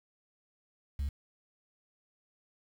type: tone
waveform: sine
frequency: 70.1 Hz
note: C#2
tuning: 20 cents sharp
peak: -28 dBFS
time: 0.99-1.09 s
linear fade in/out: 5 ms
effects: tanh soft clip ceiling -29 dBFS + 9-bit